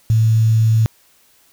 sine tone with quantisation, 111.5 Hz, A2, 23 cents sharp, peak -10 dBFS, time 0.1-0.86 s, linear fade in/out 0 ms, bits 6, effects white hiss -54 dBFS RMS until 1.52 s

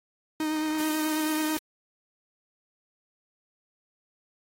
45% pulse tone with vibrato, 310 Hz, D#4, 6 cents flat, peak -26 dBFS, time 0.4-1.57 s, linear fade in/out 2 ms, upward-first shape triangle, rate 9.2 Hz, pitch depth 24 cents each way
white high-pass noise, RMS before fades -37 dBFS, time 0.78-1.59 s, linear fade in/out 5 ms, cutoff 1100 Hz, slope 48 dB/octave
effects AAC 48 kbps

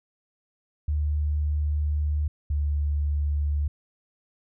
sine tone pair in turn, 74.6 / 73.19 Hz, D2 / D2, +28 / -5 cents, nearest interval unison, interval 33 cents, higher first, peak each -22 dBFS, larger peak neither, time 0.88-2.28 / 2.5-3.68 s, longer first, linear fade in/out 5 ms, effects none

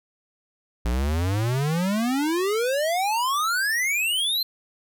square exponential sweep, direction up, 55.9 to 4205 Hz, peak -22 dBFS, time 0.85-4.43 s, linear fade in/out 5 ms, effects none

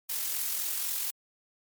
blue noise with amplitude modulation, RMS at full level -30 dBFS, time 0.09-1.11 s, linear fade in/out 10 ms, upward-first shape sine, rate 44 Hz, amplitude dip 35%, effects MP3 96 kbps

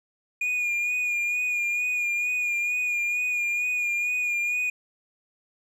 triangle tone with vibrato, 2440 Hz, D#7, 34 cents flat, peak -22 dBFS, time 0.41-4.7 s, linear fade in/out 5 ms, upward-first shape sine, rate 2.2 Hz, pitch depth 30 cents each way, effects none

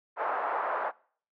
pink band-pass noise, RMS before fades -31 dBFS, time 0.16-0.92 s, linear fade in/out 50 ms, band 590 to 1400 Hz, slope 24 dB/octave, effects noise-tail reverb RT60 0.5 s tail -23 dB re dry

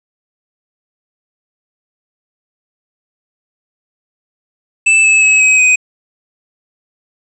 square tone with pitch steps, 2637 / 2604 / 2571 / 2538 / 2506 Hz, E7 / E7 / E7 / D#7 / D#7, 0 / -22 / -44 / +34 / +12 cents, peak -7 dBFS, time 4.86-5.76 s, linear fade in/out 10 ms, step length 180 ms, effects resampled to 22050 Hz + 7-bit

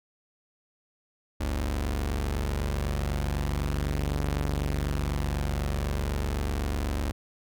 sawtooth tone pair together, 47.99 / 71.9 Hz, G1 / D2, -36 / -36 cents, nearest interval perfect fifth, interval 700 cents, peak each -26 / -25 dBFS, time 1.4-7.12 s, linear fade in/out 10 ms, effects none

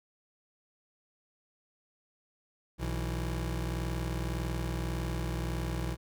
25% pulse tone pair together, 61.74 / 164.83 Hz, B1 / E3, 0 / 0 cents, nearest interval octave + perfect fourth, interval 1700 cents, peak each -29 / -34 dBFS, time 2.78-5.97 s, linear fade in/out 50 ms, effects none

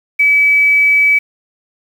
sine tone with quantisation, 2290 Hz, D7, 44 cents flat, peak -7 dBFS, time 0.19-1.19 s, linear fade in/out 10 ms, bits 6, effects none

